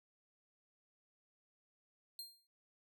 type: tone with exponential decay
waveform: sawtooth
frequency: 4200 Hz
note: C8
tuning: 6 cents sharp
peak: -40 dBFS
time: 2.19-2.47 s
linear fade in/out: 1 ms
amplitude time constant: 60 ms
effects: none